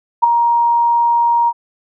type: tone with ADSR envelope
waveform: sine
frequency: 941 Hz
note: A#5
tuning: 16 cents sharp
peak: -3 dBFS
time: 0.22-1.53 s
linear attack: 19 ms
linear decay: 8 ms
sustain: -7 dB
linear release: 49 ms
effects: none